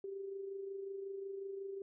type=tone with amplitude modulation; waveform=sine; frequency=392 Hz; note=G4; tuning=in tune; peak=-39 dBFS; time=0.04-1.82 s; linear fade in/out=2 ms; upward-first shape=sine; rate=25.5 Hz; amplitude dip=45%; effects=none